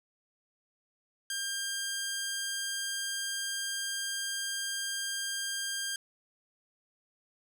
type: tone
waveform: 10% pulse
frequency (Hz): 1600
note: G6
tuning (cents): +35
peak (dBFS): -24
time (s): 1.3-5.96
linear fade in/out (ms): 2
effects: none